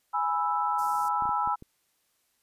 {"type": "chord", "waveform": "sine", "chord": "E major", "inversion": "first", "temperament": "equal", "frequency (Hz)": [830.6, 987.8, 1318.5], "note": ["G#5", "B5", "E6"], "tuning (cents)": [0, 0, 0], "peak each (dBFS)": -29, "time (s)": [0.13, 1.56], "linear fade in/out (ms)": 20}
{"type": "band-stop noise", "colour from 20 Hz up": "white", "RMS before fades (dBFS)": -46, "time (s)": [0.78, 1.09], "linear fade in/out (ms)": 10, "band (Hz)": [1000, 4900], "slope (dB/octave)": 48}
{"type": "clicks", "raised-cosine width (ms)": 3, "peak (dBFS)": -31, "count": 5, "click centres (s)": [1.223, 1.255, 1.292, 1.475, 1.624]}
{"effects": ["white hiss -72 dBFS RMS until 2.42 s", "resampled to 32000 Hz"]}